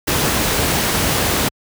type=noise; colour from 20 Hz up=pink; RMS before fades=-17 dBFS; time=0.07-1.49 s; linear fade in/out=10 ms; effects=high-pass 60 Hz 12 dB/octave